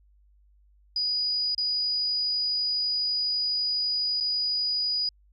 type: tone with dropouts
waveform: sine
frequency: 4924 Hz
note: D#8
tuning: 19 cents flat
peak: -24 dBFS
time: 0.96-5.09 s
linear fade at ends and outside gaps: 2 ms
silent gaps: 1.548-1.579 / 4.202-4.207 s
effects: added 50 Hz sine -57 dBFS peak until 5.32 s